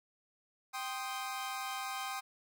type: chord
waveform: sawtooth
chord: C minor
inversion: second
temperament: equal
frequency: 784 / 1046.5 / 1244.5 Hz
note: G5 / C6 / Eb6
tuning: 0 / 0 / 0 cents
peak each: -37 / -39 / -39 dBFS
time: 0.73-2.21 s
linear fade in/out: 20 ms
effects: none